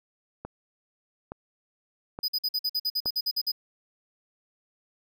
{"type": "click train", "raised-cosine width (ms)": 1, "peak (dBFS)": -22, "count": 4, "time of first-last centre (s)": [0.45, 3.059], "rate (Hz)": 1.15}
{"type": "tone bursts", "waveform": "square", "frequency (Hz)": 4978, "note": "D#8", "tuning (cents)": 0, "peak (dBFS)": -25, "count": 13, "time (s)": [2.23, 3.519], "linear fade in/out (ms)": 10, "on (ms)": 53, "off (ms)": 50}
{"effects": []}